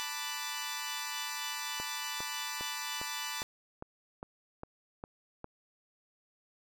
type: chord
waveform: 10% pulse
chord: B minor seventh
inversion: third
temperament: equal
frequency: 880 / 987.8 / 1174.7 / 1480 Hz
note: A5 / B5 / D6 / F#6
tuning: 0 / 0 / 0 / 0 cents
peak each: -33 / -32 / -33 / -36 dBFS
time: 0-3.43 s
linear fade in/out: 0 ms
type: click train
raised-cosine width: 1 ms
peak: -27 dBFS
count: 10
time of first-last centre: 1.8-5.444 s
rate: 2.47 Hz
effects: none